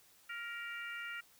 harmonic tone with a mistuned harmonic, 466.2 Hz, A#4, in tune, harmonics 3 / 4 / 5 / 6, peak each -44 / -46 / -48 / -50 dBFS, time 0.29-1.21 s, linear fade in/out 10 ms, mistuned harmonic 4, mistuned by +25 cents, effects white hiss -65 dBFS RMS until 1.39 s

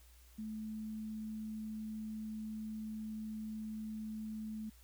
sine tone, 216.9 Hz, A3, 25 cents flat, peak -40 dBFS, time 0.38-4.7 s, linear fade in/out 10 ms, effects added 60 Hz sine -59 dBFS peak until 4.83 s + white hiss -66 dBFS RMS until 4.83 s

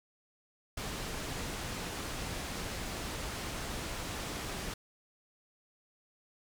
pink low-pass noise, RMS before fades -39 dBFS, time 0.77-4.74 s, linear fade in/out 5 ms, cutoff 9400 Hz, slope 12 dB/octave, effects none

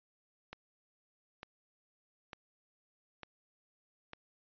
click train, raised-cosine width 0.3 ms, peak -28 dBFS, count 5, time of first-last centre 0.53-4.134 s, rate 1.11 Hz, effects resampled to 11025 Hz

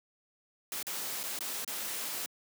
white noise with dropouts, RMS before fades -37 dBFS, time 0.72-2.26 s, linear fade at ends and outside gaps 1 ms, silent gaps 0.827-0.868 / 1.232-1.237 / 1.389-1.407 / 1.646-1.677 s, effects high-pass 200 Hz 12 dB/octave

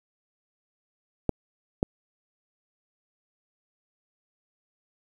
clicks, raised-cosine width 2 ms, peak -9 dBFS, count 2, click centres 1.293 / 1.829 s, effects 8-bit

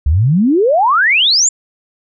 sine exponential sweep, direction up, 65.9 to 7460 Hz, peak -8 dBFS, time 0.06-1.49 s, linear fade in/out 5 ms, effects none

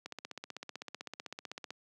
click train, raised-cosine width 0.2 ms, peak -24 dBFS, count 27, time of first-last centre 0.06-1.706 s, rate 15.8 Hz, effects high-pass 200 Hz 12 dB/octave

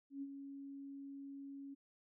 sine tone with ADSR envelope, 277.2 Hz, C#4, in tune, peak -40 dBFS, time 0.1-1.75 s, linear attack 120 ms, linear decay 46 ms, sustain -7 dB, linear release 18 ms, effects none

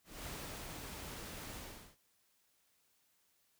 pink noise with ADSR envelope, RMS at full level -45 dBFS, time 0.04-1.97 s, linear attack 220 ms, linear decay 390 ms, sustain -2 dB, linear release 410 ms, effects white hiss -75 dBFS RMS until 3.59 s

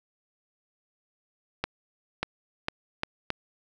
accelerating click train, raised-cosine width 0.3 ms, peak -11 dBFS, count 5, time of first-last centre 1.64-3.303 s, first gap 590 ms, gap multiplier 0.77, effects none

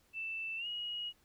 sine tone with pitch glide, 2655 to 2895 Hz, E7 to F#7, +12 to -38 cents, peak -37 dBFS, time 0.13-1.13 s, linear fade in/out 50 ms, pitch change +150 cents, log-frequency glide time 0.57-0.67 s, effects pink hiss -70 dBFS RMS until 1.24 s

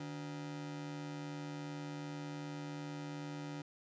40% pulse ring-modulated tone, 220.4 Hz, A3, 3 cents sharp, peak -38 dBFS, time 0-3.62 s, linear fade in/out 5 ms, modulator 68.9 Hz, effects resampled to 16000 Hz + 13-bit

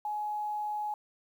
sine tone with quantisation, 841 Hz, G#5, 22 cents sharp, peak -31 dBFS, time 0.05-0.94 s, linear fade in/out 2 ms, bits 10, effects none

